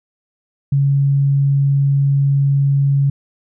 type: tone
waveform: sine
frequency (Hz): 139.4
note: C#3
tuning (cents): +10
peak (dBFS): -11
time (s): 0.72-3.1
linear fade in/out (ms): 5
effects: none